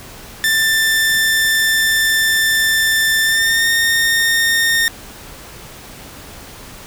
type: tone with pitch glide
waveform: sawtooth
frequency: 1778 to 1834.3 Hz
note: A6 to A#6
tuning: +18 to -28 cents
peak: -9 dBFS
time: 0.44-4.88 s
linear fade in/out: 0 ms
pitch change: +54 cents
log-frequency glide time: 3.23-3.68 s
effects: pink hiss -36 dBFS RMS until 6.86 s